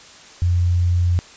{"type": "tone", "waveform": "sine", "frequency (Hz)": 88, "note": "F2", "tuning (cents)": 14, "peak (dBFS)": -14, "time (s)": [0.42, 1.19], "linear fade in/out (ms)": 0, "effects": ["white hiss -43 dBFS RMS until 1.36 s", "resampled to 16000 Hz"]}